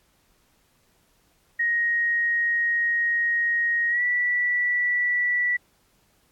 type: tone with pitch glide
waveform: sine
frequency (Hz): 1877 to 1956.7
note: A#6 to B6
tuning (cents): +11 to -17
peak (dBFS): -20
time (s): 1.59-5.57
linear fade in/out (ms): 10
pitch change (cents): +72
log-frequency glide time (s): 3.89-4.02
effects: pink hiss -64 dBFS RMS until 6.31 s + AAC 64 kbps